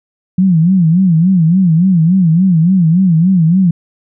sine tone with vibrato, 174.61 Hz, F3, in tune, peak -6 dBFS, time 0.38-3.71 s, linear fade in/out 5 ms, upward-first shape sine, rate 3.5 Hz, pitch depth 170 cents each way, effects none

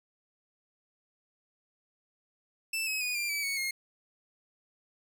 sawtooth tone with pitch steps, 2649 / 2557 / 2469 / 2383 / 2301 / 2221 / 2144 Hz, E7 / D#7 / D#7 / D7 / D7 / C#7 / C7, +8 / +47 / -14 / +25 / -36 / +3 / +42 cents, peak -27 dBFS, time 2.73-3.71 s, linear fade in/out 5 ms, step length 140 ms, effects none

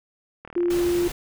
click train, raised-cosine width 0.5 ms, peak -24 dBFS, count 18, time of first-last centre 0.45-0.892 s, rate 38.5 Hz
sine tone, 348.8 Hz, F4, 2 cents flat, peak -19 dBFS, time 0.56-1.08 s, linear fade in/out 5 ms
pink noise, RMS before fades -33 dBFS, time 0.7-1.12 s, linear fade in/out 5 ms
effects none

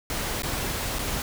pink noise with dropouts, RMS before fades -29 dBFS, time 0.1-1.22 s, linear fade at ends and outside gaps 1 ms, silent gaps 0.421-0.433 / 0.986-0.991 s, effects none

